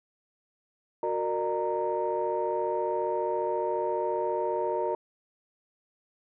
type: tone cluster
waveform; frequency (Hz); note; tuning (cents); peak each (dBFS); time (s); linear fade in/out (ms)
sine; 367.1 / 461.7 / 601 / 927; F#4 / A#4 / D5 / A#5; -14 / -17 / +40 / -10; -31; 1.03-4.95; 2
effects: tanh soft clip ceiling -18 dBFS